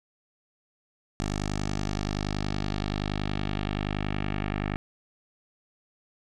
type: tone with low-pass filter sweep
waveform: 10% pulse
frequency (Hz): 50.6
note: G#1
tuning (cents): -44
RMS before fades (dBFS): -30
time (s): 1.2-4.76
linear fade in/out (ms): 0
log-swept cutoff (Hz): 7200 to 2300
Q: 1.9
effects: none

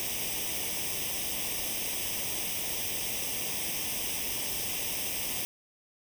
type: noise with comb filter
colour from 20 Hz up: white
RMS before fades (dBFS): -33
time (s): 0-5.45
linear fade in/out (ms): 0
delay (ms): 0.35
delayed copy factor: +0.8
effects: none

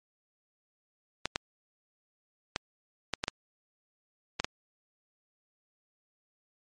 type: clicks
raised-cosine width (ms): 0.2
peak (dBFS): -11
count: 8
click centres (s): 1.256 / 1.359 / 2.561 / 3.137 / 3.239 / 3.281 / 4.4 / 4.445
effects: MP3 48 kbps

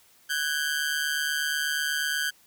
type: ring-modulated tone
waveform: sawtooth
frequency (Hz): 1568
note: G6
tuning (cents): 0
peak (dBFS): -19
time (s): 0.29-2.31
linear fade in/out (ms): 20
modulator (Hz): 74.1
effects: white hiss -59 dBFS RMS until 2.46 s

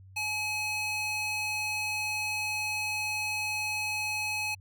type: tone with high-pass filter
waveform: square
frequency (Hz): 849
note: G#5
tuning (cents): +38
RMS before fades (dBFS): -32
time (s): 0.16-4.55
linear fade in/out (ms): 10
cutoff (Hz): 1800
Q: 9.3
effects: added 95 Hz sine -49 dBFS peak until 4.6 s

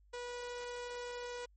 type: tone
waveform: sawtooth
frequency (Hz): 487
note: B4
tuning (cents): -24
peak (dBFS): -37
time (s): 0.13-1.46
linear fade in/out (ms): 10
effects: added 50 Hz sine -62 dBFS peak until 1.56 s + MP3 32 kbps

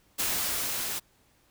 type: noise with level ramp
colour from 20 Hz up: white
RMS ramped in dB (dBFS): -28 to -33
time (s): 0.18-1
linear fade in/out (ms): 20
effects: pink hiss -65 dBFS RMS until 1.5 s

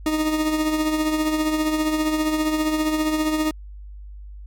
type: tone with tremolo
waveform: 40% pulse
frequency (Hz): 310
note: D#4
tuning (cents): -6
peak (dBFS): -16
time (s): 0.06-3.51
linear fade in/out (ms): 2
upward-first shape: triangle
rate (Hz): 15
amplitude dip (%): 55
effects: added 50 Hz sine -35 dBFS peak until 4.46 s + MP3 96 kbps

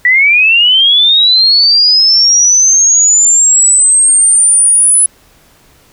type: linear sweep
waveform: sine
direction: up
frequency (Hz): 1927 to 10130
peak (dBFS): -4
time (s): 0.05-5.06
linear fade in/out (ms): 2
effects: pink hiss -46 dBFS RMS until 5.92 s

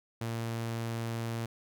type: tone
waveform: sawtooth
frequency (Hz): 115.1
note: A#2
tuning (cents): -22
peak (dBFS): -29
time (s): 0.21-1.46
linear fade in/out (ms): 5
effects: none

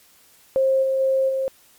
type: tone with level steps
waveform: sine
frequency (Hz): 532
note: C5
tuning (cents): +29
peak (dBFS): -15 / -18 / -16 / -20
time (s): 0.56-1.48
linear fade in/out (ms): 0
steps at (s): 0.82 / 0.99 / 1.28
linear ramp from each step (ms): 20
effects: white hiss -54 dBFS RMS until 1.78 s + MP3 96 kbps

